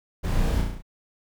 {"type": "noise with echo", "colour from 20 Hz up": "brown", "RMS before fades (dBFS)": -25, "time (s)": [0.23, 0.62], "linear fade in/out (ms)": 20, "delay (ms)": 34, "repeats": 6, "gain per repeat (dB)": -3, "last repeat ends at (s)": 0.824, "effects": []}